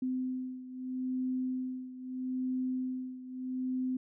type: beating tone pair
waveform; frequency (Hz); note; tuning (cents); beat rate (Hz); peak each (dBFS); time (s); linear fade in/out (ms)
sine; 256.1 / 256.88; C4 / C4; -37 / -32; 0.78; -34 / -38; 0.02-3.97; 5
effects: none